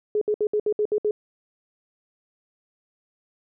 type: tone bursts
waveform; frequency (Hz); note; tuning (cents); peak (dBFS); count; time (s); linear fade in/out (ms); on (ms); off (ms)
sine; 421.4; G#4; +25; -19; 8; 0.15-1.11; 2; 64; 64
effects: none